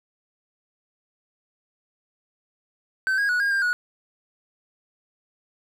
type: tone with pitch steps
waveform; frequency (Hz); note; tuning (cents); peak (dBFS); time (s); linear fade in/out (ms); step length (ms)
triangle; 1538 / 1638 / 1466 / 1624 / 1594 / 1459; G6 / G#6 / F#6 / G#6 / G6 / F#6; -33 / -24 / -16 / -39 / +28 / -25; -18; 3.07-3.73; 0; 110
effects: none